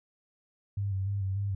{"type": "tone with vibrato", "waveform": "sine", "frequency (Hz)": 98, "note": "G2", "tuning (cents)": 0, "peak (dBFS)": -28, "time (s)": [0.77, 1.55], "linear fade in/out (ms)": 5, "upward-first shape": "square", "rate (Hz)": 3.4, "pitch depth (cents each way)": 37, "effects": []}